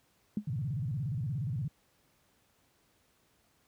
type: tone with exponential decay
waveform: sine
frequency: 209.3 Hz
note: G#3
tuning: 14 cents sharp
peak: -25 dBFS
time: 0.37-0.46 s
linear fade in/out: 2 ms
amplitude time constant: 18 ms
type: tone with vibrato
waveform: sine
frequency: 129.9 Hz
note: C3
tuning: 12 cents flat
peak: -31 dBFS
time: 0.47-1.68 s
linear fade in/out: 5 ms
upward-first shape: square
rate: 17 Hz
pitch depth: 270 cents each way
effects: pink hiss -70 dBFS RMS until 3.67 s + high-pass 60 Hz 12 dB/octave